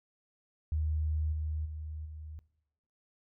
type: tone with level steps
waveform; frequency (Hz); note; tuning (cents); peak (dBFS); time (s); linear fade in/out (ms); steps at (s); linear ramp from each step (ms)
sine; 77.3; D#2; -11; -28 / -31 / -37 / -41; 0.72-2.39; 0; 1.32 / 1.65 / 2.05; 10
effects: noise-tail reverb RT60 0.8 s tail -20 dB re dry